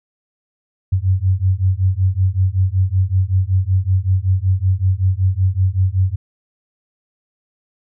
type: beating tone pair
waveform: sine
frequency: 91.6 / 96.9 Hz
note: F#2 / G2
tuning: -17 / -20 cents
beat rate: 5.3 Hz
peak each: -16 dBFS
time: 0.92-6.16 s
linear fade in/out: 10 ms
effects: none